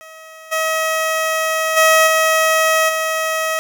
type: tone with level steps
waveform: 15% pulse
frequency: 638 Hz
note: D#5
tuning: 43 cents sharp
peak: -30 / -10 / -3 / -6 / -11 dBFS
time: 0.01-3.59 s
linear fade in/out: 0 ms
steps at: 0.51 / 1.76 / 2.06 / 2.88 s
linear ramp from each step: 20 ms
effects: none